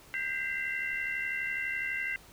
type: tone cluster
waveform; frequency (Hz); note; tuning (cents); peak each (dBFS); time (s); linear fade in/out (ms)
sine; 1575 / 1991 / 2063 / 2736; G6 / B6 / C7 / F7; +8 / +14 / -25 / -36; -36 / -39 / -34 / -40; 0.14-2.16; 0
effects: pink hiss -55 dBFS RMS until 2.32 s